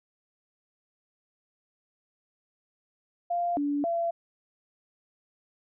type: tone with pitch steps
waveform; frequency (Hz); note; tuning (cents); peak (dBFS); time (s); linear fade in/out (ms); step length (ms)
sine; 696 / 288.1 / 678; F5 / D4 / E5; -6 / -33 / +49; -25; 3.3-4.11; 10; 270
effects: none